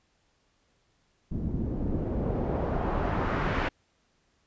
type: noise with low-pass filter sweep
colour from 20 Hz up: pink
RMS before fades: -29 dBFS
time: 1.31-3.69 s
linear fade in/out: 10 ms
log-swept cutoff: 200 to 2000 Hz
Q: 1.1
effects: pink hiss -70 dBFS RMS until 4.46 s + resampled to 16000 Hz